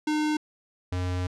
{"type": "tone pair in turn", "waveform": "square", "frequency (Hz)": [304.3, 90.47], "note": ["D#4", "F#2"], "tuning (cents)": [-38, -38], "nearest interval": "octave + major sixth", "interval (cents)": 2100, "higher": "first", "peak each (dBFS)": [-24, -27], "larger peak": "first", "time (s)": [[0.07, 0.37], [0.92, 1.27]], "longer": "second", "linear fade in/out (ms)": 5, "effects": ["low-pass 7000 Hz 12 dB/octave"]}